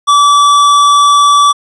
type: tone with tanh clipping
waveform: sine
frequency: 1154 Hz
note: D6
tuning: 31 cents flat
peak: -6 dBFS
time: 0.07-1.53 s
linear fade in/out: 20 ms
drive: 18 dB
effects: resampled to 24000 Hz